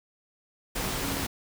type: tone in noise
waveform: sine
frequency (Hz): 278.2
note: C#4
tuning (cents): +6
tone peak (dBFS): -35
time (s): 1.02-1.25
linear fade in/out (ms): 10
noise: pink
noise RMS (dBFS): -31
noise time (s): 0.75-1.27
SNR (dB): -7
effects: none